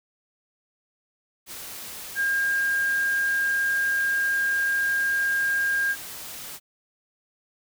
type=tone in noise; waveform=sine; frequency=1612 Hz; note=G6; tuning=48 cents sharp; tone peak=-21 dBFS; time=2.15-5.96 s; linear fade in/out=50 ms; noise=white; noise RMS=-38 dBFS; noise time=1.46-6.6 s; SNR=+14 dB; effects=none